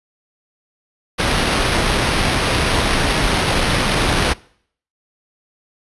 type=noise with sample-and-hold; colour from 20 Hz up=pink; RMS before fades=-17 dBFS; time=1.18-4.34 s; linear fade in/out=20 ms; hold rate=7350 Hz; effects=noise-tail reverb RT60 0.6 s tail -23 dB re dry + resampled to 24000 Hz